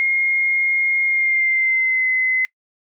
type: tone with pitch glide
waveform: sine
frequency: 2139 to 2042 Hz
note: C7 to C7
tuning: +38 to -43 cents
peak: -15 dBFS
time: 0-2.45 s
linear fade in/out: 0 ms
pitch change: -81 cents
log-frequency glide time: 1.04-2.08 s
effects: noise-tail reverb RT60 0.1 s tail -24 dB re dry

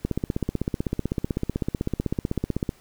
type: click train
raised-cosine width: 3 ms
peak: -11 dBFS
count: 43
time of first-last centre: 0.05-2.692 s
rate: 15.9 Hz
effects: pink hiss -56 dBFS RMS until 2.8 s

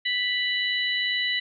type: harmonic tone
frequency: 987.8 Hz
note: B5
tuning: in tune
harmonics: 2 / 3 / 4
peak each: -26 / -28 / -29 dBFS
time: 0.05-1.4 s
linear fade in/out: 10 ms
effects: none

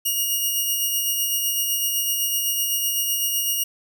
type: tone with tremolo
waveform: 5% pulse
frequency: 2870 Hz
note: F7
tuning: 47 cents sharp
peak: -11 dBFS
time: 0.05-3.64 s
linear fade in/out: 10 ms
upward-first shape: sine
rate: 7.9 Hz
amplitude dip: 30%
effects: none

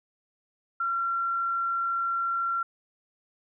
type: tone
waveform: sine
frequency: 1367 Hz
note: F6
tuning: 37 cents flat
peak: -25 dBFS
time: 0.8-2.63 s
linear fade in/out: 5 ms
effects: none

